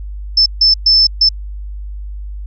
sine tone bursts at uneven times, 5274 Hz, E8, in tune, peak -6 dBFS, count 4, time 0.37-0.46 / 0.61-0.74 / 0.86-1.07 / 1.21-1.29 s, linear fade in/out 5 ms, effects added 50 Hz sine -23 dBFS peak until 2.46 s

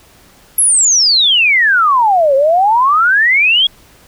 sine exponential two-way sweep, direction down then up, 11420 to 528 to 3356 Hz, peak -7 dBFS, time 0.58-3.67 s, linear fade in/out 5 ms, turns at 2.35 s, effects pink hiss -45 dBFS RMS until 4.07 s

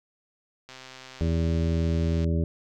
click train, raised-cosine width 0.2 ms, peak -26 dBFS, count 203, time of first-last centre 0.69-2.244 s, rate 130 Hz
harmonic tone, 82.41 Hz, E2, in tune, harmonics 1 / 2 / 3 / 4 / 5 / 7, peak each -24 / -27 / -33 / -35 / -35 / -38 dBFS, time 1.21-2.44 s, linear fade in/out 0 ms
effects none

